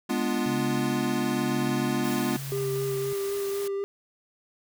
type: chord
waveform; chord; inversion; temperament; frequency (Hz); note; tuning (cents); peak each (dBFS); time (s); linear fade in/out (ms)
square; G# diminished seventh; none; equal; 207.7 / 246.9 / 293.7 / 349.2; G#3 / B3 / D4 / F4; 0 / 0 / 0 / 0; -32 / -29 / -33 / -32; 0.09-2.37; 10
type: tone with tremolo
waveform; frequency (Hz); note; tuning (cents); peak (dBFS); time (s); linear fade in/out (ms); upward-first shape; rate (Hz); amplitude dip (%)
sine; 136.8; C#3; -23; -31; 0.46-3.13; 2; sine; 1; 45
type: noise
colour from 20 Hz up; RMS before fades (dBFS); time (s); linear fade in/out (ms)
white; -40; 2.04-3.68; 5
type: tone with vibrato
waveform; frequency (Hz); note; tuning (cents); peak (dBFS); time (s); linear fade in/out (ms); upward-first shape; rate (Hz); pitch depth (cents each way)
triangle; 398.2; G4; +27; -25; 2.52-3.84; 0; sine; 3.9; 15
effects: none